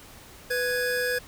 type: tone pair together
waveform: square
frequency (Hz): 495.5 / 1664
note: B4 / G#6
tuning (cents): +6 / +3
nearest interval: octave + major sixth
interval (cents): 2097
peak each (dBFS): -28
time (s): 0.5-1.19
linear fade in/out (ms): 10
effects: pink hiss -48 dBFS RMS until 1.27 s